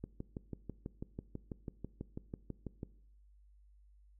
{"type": "click train", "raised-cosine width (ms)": 3, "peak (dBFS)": -28, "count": 18, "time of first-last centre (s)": [0.04, 2.831], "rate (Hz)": 6.09, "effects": ["noise-tail reverb RT60 0.7 s tail -20 dB re dry", "added 50 Hz sine -60 dBFS peak until 4.19 s"]}